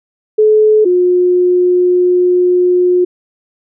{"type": "tone pair in turn", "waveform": "sine", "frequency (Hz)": [429.6, 359.3], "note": ["A4", "F4"], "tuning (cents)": [-41, 49], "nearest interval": "minor third", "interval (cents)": 310, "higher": "first", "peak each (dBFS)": [-5, -7], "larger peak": "first", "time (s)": [[0.38, 0.85], [0.85, 3.05]], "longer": "second", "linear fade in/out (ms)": 10, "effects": []}